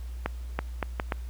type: accelerating click train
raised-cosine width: 0.5 ms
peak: -12 dBFS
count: 5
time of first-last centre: 0.26-1.122 s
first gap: 330 ms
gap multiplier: 0.72
effects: added 60 Hz sine -34 dBFS peak until 1.29 s + pink hiss -56 dBFS RMS until 1.29 s